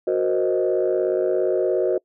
sine chord, C half-diminished seventh, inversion second, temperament equal with one note detuned, 368.1 / 466.2 / 523.3 / 622.3 Hz, Gb4 / Bb4 / C5 / Eb5, -9 / 0 / 0 / 0 cents, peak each -20 / -24 / -24 / -24 dBFS, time 0.07-1.98 s, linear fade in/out 5 ms, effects noise-tail reverb RT60 0.1 s tail -25 dB re dry + tanh soft clip ceiling -11 dBFS

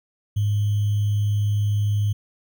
sine tone with sample-and-hold, 103.4 Hz, G#2, 7 cents flat, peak -18 dBFS, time 0.36-2.13 s, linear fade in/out 10 ms, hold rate 3150 Hz, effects none

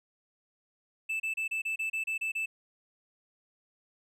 triangle tone bursts, 2637 Hz, E7, in tune, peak -28 dBFS, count 10, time 1.09-2.46 s, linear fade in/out 10 ms, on 110 ms, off 30 ms, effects none

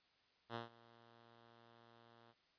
5% pulse tone with ADSR envelope, 116.54 Hz, A#2, in tune, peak -31 dBFS, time 0.49-2.34 s, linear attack 58 ms, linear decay 140 ms, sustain -22 dB, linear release 37 ms, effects white hiss -75 dBFS RMS until 2.58 s + resampled to 11025 Hz

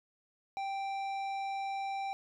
triangle tone with tanh clipping, 784 Hz, G5, in tune, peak -36 dBFS, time 0.57-2.13 s, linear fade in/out 0 ms, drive 16 dB, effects none

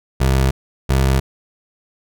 25% pulse tone pair in turn, 66.2 / 66.53 Hz, C2 / C2, +21 / +29 cents, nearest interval unison, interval 8 cents, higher second, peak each -9 dBFS, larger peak neither, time 0.2-0.51 / 0.89-1.2 s, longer neither, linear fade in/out 10 ms, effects none

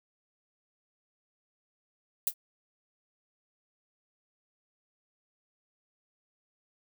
violet noise with exponential decay, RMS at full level -22 dBFS, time 2.27-2.34 s, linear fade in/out 2 ms, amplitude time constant 15 ms, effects none

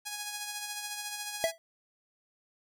5% pulse tone with tremolo, 830 Hz, G#5, 1 cent flat, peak -23 dBFS, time 0.05-1.52 s, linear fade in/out 20 ms, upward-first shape sine, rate 14 Hz, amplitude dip 40%
square tone with exponential decay, 659.3 Hz, E5, in tune, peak -22 dBFS, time 1.44-1.58 s, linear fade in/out 0 ms, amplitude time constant 30 ms
effects none

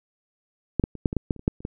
clicks, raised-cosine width 3 ms, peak -8 / -8 / -24 / -6 / -16 / -10 / -10 / -28 / -29 / -7 / -29 / -16 dBFS, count 12, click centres 0.797 / 0.839 / 0.953 / 1.058 / 1.129 / 1.167 / 1.308 / 1.363 / 1.394 / 1.479 / 1.605 / 1.651 s, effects none

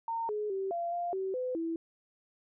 sine tone with pitch steps, 915 / 421.1 / 386.4 / 686 / 697 / 381.9 / 506 / 329.5 Hz, A#5 / G#4 / G4 / F5 / F5 / G4 / B4 / E4, -32 / +24 / -25 / -31 / -4 / -45 / +42 / -1 cents, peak -31 dBFS, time 0.08-1.76 s, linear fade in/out 2 ms, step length 210 ms, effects none

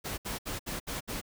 pink noise bursts, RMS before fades -36 dBFS, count 6, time 0.04-1.215 s, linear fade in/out 20 ms, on 140 ms, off 67 ms, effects none

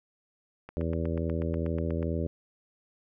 click train, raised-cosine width 0.5 ms, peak -27 dBFS, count 12, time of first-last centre 0.69-2.028 s, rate 8.22 Hz
harmonic tone, 82.41 Hz, E2, in tune, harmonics 1 / 2 / 3 / 4 / 5 / 6 / 7, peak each -31 / -34 / -36 / -37 / -38 / -39 / -39 dBFS, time 0.77-2.27 s, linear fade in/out 0 ms
effects none

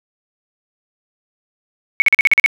sine tone bursts, 2217 Hz, C#7, in tune, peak -6 dBFS, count 8, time 2-2.461 s, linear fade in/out 0 ms, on 20 ms, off 43 ms, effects none

